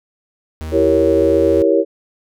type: tone with pitch glide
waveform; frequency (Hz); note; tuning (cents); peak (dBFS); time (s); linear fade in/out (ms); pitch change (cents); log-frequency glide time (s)
45% pulse; 78.9 to 80.23; D#2 to E2; +25 to -46; -24; 0.61-1.62; 0; +29; 1.05-1.43
type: chord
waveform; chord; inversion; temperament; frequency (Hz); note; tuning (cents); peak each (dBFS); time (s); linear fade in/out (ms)
sine; E diminished seventh; none; equal; 329.6 / 392 / 466.2 / 554.4; E4 / G4 / Bb4 / Db5; 0 / 0 / 0 / 0; -16; 0.71-1.85; 50
effects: none